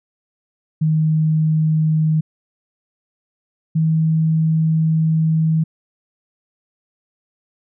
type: tone pair in turn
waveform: sine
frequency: 156.8 / 159.63 Hz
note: D#3 / D#3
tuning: +14 / +45 cents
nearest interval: unison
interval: 31 cents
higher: second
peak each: -13 dBFS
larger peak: neither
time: 0.81-2.21 / 3.75-5.64 s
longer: second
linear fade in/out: 10 ms
effects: none